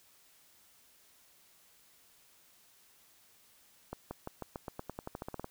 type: accelerating click train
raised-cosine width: 1 ms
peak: -25 dBFS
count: 16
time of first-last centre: 3.93-5.444 s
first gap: 180 ms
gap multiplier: 0.91
effects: white hiss -64 dBFS RMS until 5.5 s